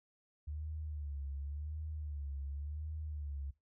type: tone with vibrato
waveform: sine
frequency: 73.42 Hz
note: D2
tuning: in tune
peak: -39 dBFS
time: 0.47-3.51 s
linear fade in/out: 10 ms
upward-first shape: sine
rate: 0.91 Hz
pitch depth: 98 cents each way
effects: noise-tail reverb RT60 0.2 s tail -19 dB re dry